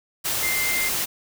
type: tone in noise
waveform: sine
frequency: 2093 Hz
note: C7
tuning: in tune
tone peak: -24 dBFS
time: 0.42-0.9 s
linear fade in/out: 20 ms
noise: white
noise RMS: -25 dBFS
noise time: 0.24-1.06 s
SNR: -2 dB
effects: none